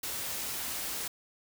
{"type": "noise", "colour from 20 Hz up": "white", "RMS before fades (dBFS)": -36, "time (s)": [0.03, 1.08], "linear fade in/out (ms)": 5, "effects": []}